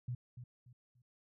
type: tone with echo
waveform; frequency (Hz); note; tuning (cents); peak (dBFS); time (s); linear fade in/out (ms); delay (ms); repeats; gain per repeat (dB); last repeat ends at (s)
sine; 123; B2; -7; -36; 0.08-0.15; 5; 290; 3; -10; 1.02
effects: none